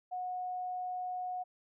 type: tone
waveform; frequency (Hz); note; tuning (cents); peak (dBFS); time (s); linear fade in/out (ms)
sine; 730; F#5; -24; -35; 0.11-1.44; 20
effects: none